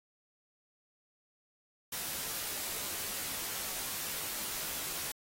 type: noise with comb filter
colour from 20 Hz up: white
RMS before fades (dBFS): -38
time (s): 1.92-5.12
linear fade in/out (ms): 5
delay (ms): 17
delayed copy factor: -0.65
effects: AAC 48 kbps